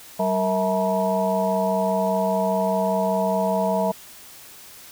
sine tone cluster, 192.3 / 462.5 / 649 / 876 / 961 Hz, G3 / A#4 / E5 / A5 / B5, -33 / -14 / -27 / -8 / -48 cents, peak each -25 / -28 / -22 / -29 / -28 dBFS, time 0.19-3.92 s, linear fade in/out 10 ms, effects white hiss -44 dBFS RMS until 4.91 s

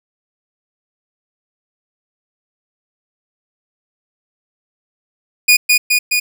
sawtooth tone with echo, 2456 Hz, D#7, 23 cents flat, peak -3 dBFS, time 5.48-5.57 s, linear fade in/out 10 ms, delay 210 ms, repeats 3, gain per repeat -2 dB, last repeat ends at 6.2 s, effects none

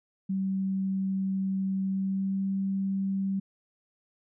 sine tone with pitch glide, 192 to 194.12 Hz, G3 to G3, -36 to -17 cents, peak -26 dBFS, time 0.29-3.4 s, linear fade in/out 10 ms, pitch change +19 cents, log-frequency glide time 1.86-2.45 s, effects none

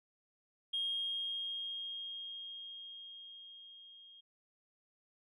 sine tone with level ramp, 3243 Hz, G#7, 42 cents flat, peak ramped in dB -32 to -55 dBFS, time 0.73-4.21 s, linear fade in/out 10 ms, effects tanh soft clip ceiling -28 dBFS

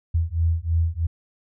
sine beating tone pair, 81.4 / 84.5 Hz, E2 / E2, -21 / +43 cents, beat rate 3.1 Hz, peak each -22 dBFS, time 0.14-1.07 s, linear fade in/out 10 ms, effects none

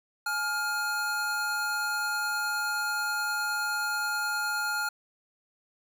square tone pair together, 842.9 / 1408 Hz, G#5 / F6, +25 / +14 cents, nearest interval major sixth, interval 889 cents, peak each -36 / -29 dBFS, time 0.26-4.89 s, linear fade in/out 5 ms, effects none

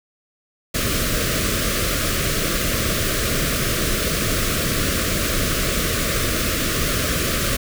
pink band-stop noise, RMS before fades -21 dBFS, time 0.74-7.57 s, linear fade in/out 10 ms, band 670 to 1100 Hz, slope 96 dB/octave, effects none

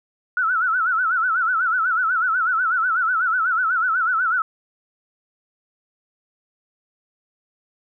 sine tone with vibrato, 1400 Hz, F6, 4 cents sharp, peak -17 dBFS, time 0.37-4.42 s, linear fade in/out 2 ms, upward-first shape sine, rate 8.1 Hz, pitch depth 140 cents each way, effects none

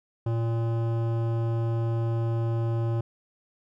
sine tone with hard clipping, 115.1 Hz, A#2, 22 cents flat, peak -26 dBFS, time 0.26-3.01 s, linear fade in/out 5 ms, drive 15 dB, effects none

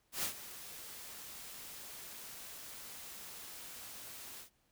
white noise with ADSR envelope, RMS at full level -35 dBFS, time 0.12-4.5 s, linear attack 110 ms, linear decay 97 ms, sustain -14 dB, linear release 110 ms, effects pink hiss -75 dBFS RMS until 4.71 s

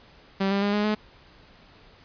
sawtooth tone with pitch steps, 194.3 / 198.73 / 203.3 / 207.9 / 212.6 Hz, G3 / G3 / G#3 / G#3 / G#3, -15 / +24 / -37 / +2 / +41 cents, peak -18 dBFS, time 0.4-0.95 s, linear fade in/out 10 ms, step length 110 ms, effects pink hiss -53 dBFS RMS until 2.04 s + resampled to 11025 Hz

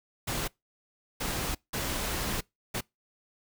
pink noise bursts at uneven times, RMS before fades -32 dBFS, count 4, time 0.27-0.48 / 1.2-1.55 / 1.73-2.41 / 2.74-2.81 s, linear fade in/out 10 ms, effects noise-tail reverb RT60 0.2 s tail -25 dB re dry

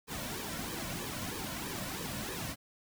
pink noise with flanger, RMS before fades -39 dBFS, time 0.07-2.56 s, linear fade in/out 50 ms, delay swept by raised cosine 1.4 to 2.5 ms, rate 3.1 Hz, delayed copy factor -0.7, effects none

